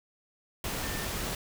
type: tone in noise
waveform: sine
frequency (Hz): 1795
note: A6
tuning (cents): +34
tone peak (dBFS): -42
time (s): 0.83-1.05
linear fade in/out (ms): 2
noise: pink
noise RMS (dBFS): -34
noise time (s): 0.64-1.35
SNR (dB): -11
effects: none